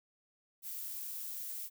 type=noise; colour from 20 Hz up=violet; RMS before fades=-42 dBFS; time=0.62-1.7 s; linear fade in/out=50 ms; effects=none